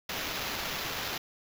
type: noise with sample-and-hold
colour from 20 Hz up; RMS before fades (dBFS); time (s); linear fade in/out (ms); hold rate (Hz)
white; -35; 0.09-1.18; 5; 8820
effects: none